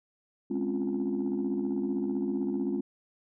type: chord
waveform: sine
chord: Db major seventh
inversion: second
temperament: equal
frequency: 207.7 / 261.6 / 277.2 / 349.2 Hz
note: Ab3 / C4 / Db4 / F4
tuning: 0 / 0 / 0 / 0 cents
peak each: -32 dBFS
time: 0.5-2.81 s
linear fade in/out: 10 ms
effects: tanh soft clip ceiling -22 dBFS